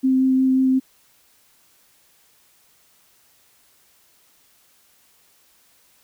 sine tone with vibrato, 261.6 Hz, C4, in tune, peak -14 dBFS, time 0.03-0.8 s, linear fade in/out 20 ms, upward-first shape sine, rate 5.6 Hz, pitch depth 9 cents each way, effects white hiss -58 dBFS RMS until 6.03 s

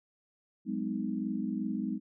sine chord, G# minor seventh, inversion third, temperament equal with one note detuned, 185 / 207.7 / 253 / 311.1 Hz, F#3 / G#3 / B3 / D#4, 0 / 0 / +42 / 0 cents, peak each -39 / -34 / -36 / -38 dBFS, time 0.65-2 s, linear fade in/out 50 ms, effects none

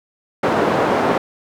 white band-pass noise, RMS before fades -17 dBFS, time 0.43-1.18 s, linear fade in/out 5 ms, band 190 to 760 Hz, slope 12 dB/octave, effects none

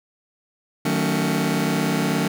sawtooth chord, D# half-diminished seventh, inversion none, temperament just, 155.56 / 186.68 / 224 / 280 Hz, D#3 / F#3 / A3 / C#4, 0 / +16 / +31 / +18 cents, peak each -21 dBFS, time 0.85-2.28 s, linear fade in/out 5 ms, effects none

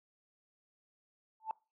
sine tone with exponential growth, 880 Hz, A5, in tune, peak -29 dBFS, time 1.4-1.51 s, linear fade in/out 1 ms, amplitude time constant 22 ms, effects noise-tail reverb RT60 0.3 s tail -23 dB re dry + tanh soft clip ceiling -27 dBFS

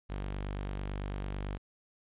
sawtooth tone, 49 Hz, G1, in tune, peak -31 dBFS, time 0.09-1.58 s, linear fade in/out 20 ms, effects resampled to 8000 Hz + 12-bit

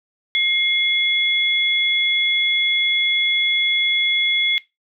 sine tone pair together, 2135 / 3389 Hz, C7 / G#7, +34 / +34 cents, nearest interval minor sixth, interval 800 cents, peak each -18 dBFS, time 0.35-4.58 s, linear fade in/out 0 ms, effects noise-tail reverb RT60 0.2 s tail -19 dB re dry

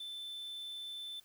triangle tone, 3530 Hz, A7, 5 cents sharp, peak -40 dBFS, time 0-1.2 s, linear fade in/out 5 ms, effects white hiss -66 dBFS RMS until 1.24 s

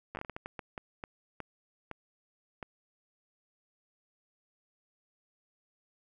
slowing click train, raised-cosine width 0.5 ms, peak -24 dBFS, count 15, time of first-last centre 0.15-2.628 s, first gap 9 ms, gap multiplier 1.4, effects 11-bit

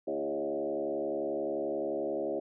sine tone with frequency modulation, 474.2 Hz, A#4, 30 cents sharp, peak -30 dBFS, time 0.07-2.4 s, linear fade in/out 10 ms, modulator 71.4 Hz, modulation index 2.5, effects none

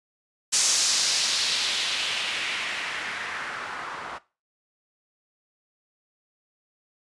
blue noise with low-pass filter sweep, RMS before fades -27 dBFS, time 0.52-4.19 s, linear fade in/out 20 ms, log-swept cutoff 6800 to 1100 Hz, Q 1.8, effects noise-tail reverb RT60 0.3 s tail -19 dB re dry + resampled to 24000 Hz

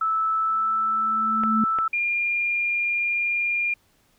sine tone with pitch glide, 1311 to 1319.4 Hz, E6 to E6, -10 to +1 cents, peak -20 dBFS, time 0.01-1.88 s, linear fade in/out 5 ms, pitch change +11 cents, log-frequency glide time 0.33-0.75 s
sine tone with exponential growth, 220 Hz, A3, in tune, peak -18 dBFS, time 0.49-1.64 s, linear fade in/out 2 ms, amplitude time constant 250 ms
clicks, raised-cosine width 0.5 ms, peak -17 dBFS, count 2, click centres 1.436 / 1.787 s
sine tone, 2407 Hz, D7, 42 cents sharp, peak -21 dBFS, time 1.93-3.74 s, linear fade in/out 5 ms
effects pink hiss -63 dBFS RMS until 4.18 s

